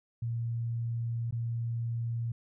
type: tone with dropouts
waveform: sine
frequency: 116.6 Hz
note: A#2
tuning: 1 cent sharp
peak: -30 dBFS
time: 0.22-2.32 s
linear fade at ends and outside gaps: 5 ms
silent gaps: 1.31-1.324 s
effects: none